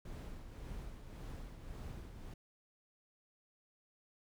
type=noise with tremolo; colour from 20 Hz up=brown; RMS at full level=-45 dBFS; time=0.05-2.34 s; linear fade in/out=5 ms; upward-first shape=triangle; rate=1.8 Hz; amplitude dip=55%; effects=none